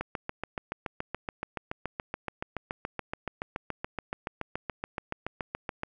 click train, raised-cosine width 0.5 ms, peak -17 dBFS, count 42, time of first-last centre 0.01-5.834 s, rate 7.04 Hz, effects none

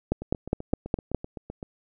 two click trains, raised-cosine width 2 ms, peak -9 / -22 dBFS, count 6 / 12, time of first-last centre 0.12-1.147 / 0.22-1.628 s, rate 4.87 / 7.81 Hz, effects none

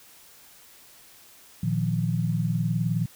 sine chord, Bb suspended fourth, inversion none, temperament just, 116.54 / 155.39 / 174.81 Hz, Bb2 / Eb3 / F3, 0 / -2 / +2 cents, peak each -27 dBFS, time 1.63-3.06 s, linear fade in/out 5 ms, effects white hiss -52 dBFS RMS until 3.15 s

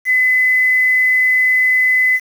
sine tone with quantisation, 2018 Hz, B6, 37 cents sharp, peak -10 dBFS, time 0.05-2.2 s, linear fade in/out 50 ms, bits 6, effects none

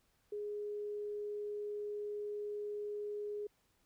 sine tone, 415.3 Hz, G#4, in tune, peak -38 dBFS, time 0.32-3.47 s, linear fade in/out 5 ms, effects pink hiss -75 dBFS RMS until 3.85 s

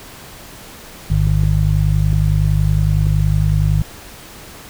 harmonic tone, 50.8 Hz, G#1, 38 cents flat, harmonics 1 / 2 / 3, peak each -16 / -16 / -16 dBFS, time 1.1-3.82 s, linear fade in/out 5 ms
clicks, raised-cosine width 3 ms, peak -18 dBFS, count 4, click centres 1.27 / 1.436 / 2.13 / 3.068 s
effects pink hiss -37 dBFS RMS until 4.69 s

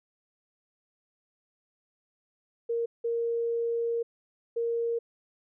sine tone bursts at uneven times, 465.8 Hz, A#4, 1 cent flat, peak -26 dBFS, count 3, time 2.69-2.86 / 3.04-4.03 / 4.56-4.99 s, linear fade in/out 10 ms, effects none

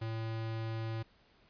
square tone, 112.5 Hz, A2, 39 cents sharp, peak -36 dBFS, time 0.01-1.03 s, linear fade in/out 10 ms, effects pink hiss -66 dBFS RMS until 1.49 s + resampled to 11025 Hz

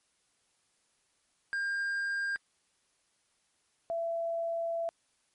triangle / sine tone pair in turn, 1603 / 669.5 Hz, G6 / E5, +38 / +27 cents, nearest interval octave + minor third, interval 1511 cents, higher first, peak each -28 / -30 dBFS, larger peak first, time 1.53-2.36 / 3.9-4.89 s, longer second, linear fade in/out 0 ms, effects white hiss -73 dBFS RMS until 5.34 s + MP3 48 kbps

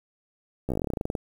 slowing click train, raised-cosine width 2 ms, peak -15 dBFS, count 17, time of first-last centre 0.69-1.152 s, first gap 14 ms, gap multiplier 1.09, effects 8-bit

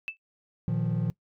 sine tone with exponential decay, 2637 Hz, E7, in tune, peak -26 dBFS, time 0.08-0.17 s, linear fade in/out 0 ms, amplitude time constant 18 ms
triangle chord, Bb suspended fourth, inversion none, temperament equal with one note detuned, 116.54 / 154.94 / 174.61 Hz, Bb2 / Eb3 / F3, 0 / -7 / 0 cents, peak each -27 dBFS, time 0.68-1.1 s, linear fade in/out 0 ms
effects noise-tail reverb RT60 0.1 s tail -21 dB re dry + tanh soft clip ceiling -17 dBFS

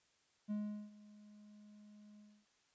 triangle tone with ADSR envelope, 209.2 Hz, G#3, 13 cents sharp, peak -34 dBFS, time 0.48-2.46 s, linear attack 31 ms, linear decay 390 ms, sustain -21 dB, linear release 270 ms, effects white hiss -75 dBFS RMS until 2.74 s + resampled to 16000 Hz

